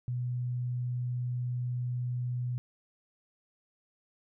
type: tone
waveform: sine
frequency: 123.47 Hz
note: B2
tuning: in tune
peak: -30 dBFS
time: 0.08-2.58 s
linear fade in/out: 0 ms
effects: none